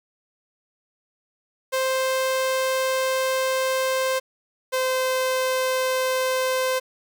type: tone pair in turn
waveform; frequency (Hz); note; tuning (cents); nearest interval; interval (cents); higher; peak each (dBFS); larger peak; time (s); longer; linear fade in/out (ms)
sawtooth; 523.3 / 517; C5 / C5; 0 / -21; unison; 21; first; -17; neither; 1.72-4.2 / 4.72-6.8; first; 20
effects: 9-bit